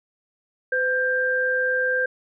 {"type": "tone pair together", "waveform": "sine", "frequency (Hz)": [508, 1586], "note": ["B4", "G6"], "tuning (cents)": [49, 20], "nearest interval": "octave + minor sixth", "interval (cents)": 1971, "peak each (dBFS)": [-24, -21], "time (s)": [0.72, 2.06], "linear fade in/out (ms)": 5, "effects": []}